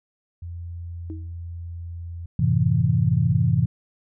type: tone with pitch glide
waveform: sine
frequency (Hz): 85.8 to 85.26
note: F2 to F2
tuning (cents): -30 to -41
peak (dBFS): -31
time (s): 0.42-2.26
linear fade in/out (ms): 5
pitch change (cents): -11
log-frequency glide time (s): 0.72-1.38
type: tone with exponential decay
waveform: sine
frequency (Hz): 317.6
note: D#4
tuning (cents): +36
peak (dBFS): -30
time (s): 1.1-1.34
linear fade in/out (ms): 0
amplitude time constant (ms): 51
type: chord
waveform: sine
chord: F# half-diminished seventh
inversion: none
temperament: equal with one note detuned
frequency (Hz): 92.5 / 110 / 131.72 / 164.81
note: F#2 / A2 / C3 / E3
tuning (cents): 0 / 0 / +12 / 0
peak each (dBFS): -25 / -22 / -21 / -22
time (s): 2.39-3.66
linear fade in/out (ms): 5
effects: none